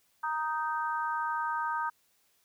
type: harmonic tone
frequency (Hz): 311.1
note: D#4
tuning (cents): 0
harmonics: 3 / 4 / 5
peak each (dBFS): -32 / -34 / -36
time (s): 0.23-1.9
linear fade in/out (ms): 10
effects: white hiss -70 dBFS RMS until 2.44 s